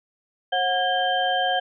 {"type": "tone cluster", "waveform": "sine", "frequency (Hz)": [537, 731, 1627, 3128], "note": ["C5", "F#5", "G#6", "G7"], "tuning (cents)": [45, -21, -36, -4], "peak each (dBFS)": [-29, -22, -27, -27], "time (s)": [0.52, 1.6], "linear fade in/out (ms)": 10, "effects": []}